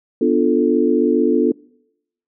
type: chord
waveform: sine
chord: B half-diminished seventh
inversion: none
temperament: equal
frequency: 246.9 / 293.7 / 349.2 / 440 Hz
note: B3 / D4 / F4 / A4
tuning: 0 / 0 / 0 / 0 cents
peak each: -18 dBFS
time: 0.21-1.52 s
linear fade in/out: 5 ms
effects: noise-tail reverb RT60 0.8 s tail -25 dB re dry